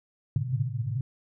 pink band-pass noise, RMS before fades -29 dBFS, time 0.36-1.01 s, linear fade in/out 2 ms, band 110 to 140 Hz, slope 96 dB/octave, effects none

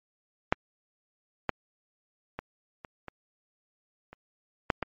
clicks, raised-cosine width 0.5 ms, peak -6 / -10 / -19 / -26 / -24 / -30 / -6 / -14 dBFS, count 8, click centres 0.525 / 1.493 / 2.39 / 2.848 / 3.083 / 4.13 / 4.702 / 4.827 s, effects MP3 32 kbps

